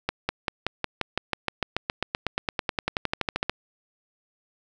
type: accelerating click train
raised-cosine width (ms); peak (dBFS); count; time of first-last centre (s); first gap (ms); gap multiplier
0.3; -8; 29; 0.09-3.496; 200; 0.96
effects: none